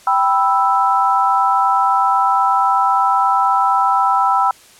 sine chord, E minor, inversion first, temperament equal, 784 / 987.8 / 1318.5 Hz, G5 / B5 / E6, 0 / 0 / 0 cents, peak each -16 dBFS, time 0.07-4.51 s, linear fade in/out 2 ms, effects white hiss -45 dBFS RMS until 4.79 s + low-pass 10000 Hz 12 dB/octave

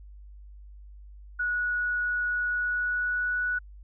sine tone with pitch glide, 1463 to 1474.9 Hz, F#6 to F#6, -20 to -6 cents, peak -25 dBFS, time 1.39-3.59 s, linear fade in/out 10 ms, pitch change +14 cents, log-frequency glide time 2.46-3.41 s, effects added 50 Hz sine -44 dBFS peak until 3.83 s

